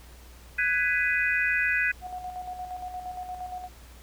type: chord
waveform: sine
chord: G# minor seventh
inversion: third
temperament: just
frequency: 1495.1 / 1661.2 / 1993.5 / 2492 Hz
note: F#6 / G#6 / B6 / D#7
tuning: +18 / 0 / +16 / +2 cents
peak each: -28 dBFS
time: 0.58-1.92 s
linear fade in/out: 10 ms
type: tone with tremolo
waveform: sine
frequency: 730 Hz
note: F#5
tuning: 24 cents flat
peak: -32 dBFS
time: 2.01-3.69 s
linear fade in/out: 50 ms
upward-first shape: square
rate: 8.6 Hz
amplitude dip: 50%
effects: added 60 Hz sine -47 dBFS peak until 4.02 s + pink hiss -53 dBFS RMS until 4.02 s